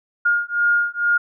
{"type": "beating tone pair", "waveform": "sine", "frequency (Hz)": [1419, 1421.2], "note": ["F6", "F6"], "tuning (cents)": [27, 30], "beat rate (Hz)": 2.2, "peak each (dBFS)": -19, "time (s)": [0.25, 1.18], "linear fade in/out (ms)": 10, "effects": []}